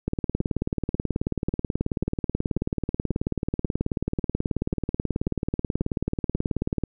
two click trains, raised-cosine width 3 ms, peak -22 / -11 dBFS, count 12 / 126, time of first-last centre 0.41-6.356 / 0.08-6.837 s, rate 1.85 / 18.5 Hz, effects none

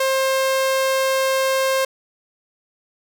sawtooth tone, 531 Hz, C5, 25 cents sharp, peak -13 dBFS, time 0-1.85 s, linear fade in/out 5 ms, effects none

